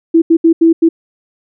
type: tone bursts at uneven times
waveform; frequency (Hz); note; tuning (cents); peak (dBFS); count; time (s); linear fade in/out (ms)
sine; 329.6; E4; 0; -4; 5; 0.14-0.22 / 0.3-0.37 / 0.44-0.53 / 0.61-0.73 / 0.82-0.89; 10
effects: none